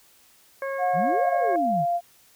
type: harmonic tone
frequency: 545 Hz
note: C#5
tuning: 29 cents flat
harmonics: 1 / 2 / 3 / 4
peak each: -28 / -35 / -35 / -42 dBFS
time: 0.62-1.56 s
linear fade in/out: 2 ms
type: tone with pitch glide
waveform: sine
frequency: 722 to 694.2 Hz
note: F#5 to F5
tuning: -43 to -11 cents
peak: -21 dBFS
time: 0.78-2.01 s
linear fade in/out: 50 ms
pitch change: -68 cents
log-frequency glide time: 0.92-1.52 s
type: exponential two-way sweep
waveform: sine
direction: up then down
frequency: 138.59 to 740 to 138.59 Hz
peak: -26 dBFS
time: 0.93-1.86 s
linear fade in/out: 50 ms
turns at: 1.29 s
effects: white hiss -57 dBFS RMS until 2.35 s